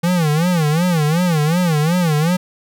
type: tone with vibrato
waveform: square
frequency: 164.2 Hz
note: E3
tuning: 6 cents flat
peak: -14 dBFS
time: 0.03-2.37 s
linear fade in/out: 10 ms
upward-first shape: sine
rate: 2.7 Hz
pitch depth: 180 cents each way
effects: none